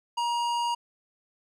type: tone with hard clipping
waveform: sine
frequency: 948 Hz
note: A#5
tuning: 29 cents sharp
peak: -27 dBFS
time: 0.17-0.75 s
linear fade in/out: 10 ms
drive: 14 dB
effects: none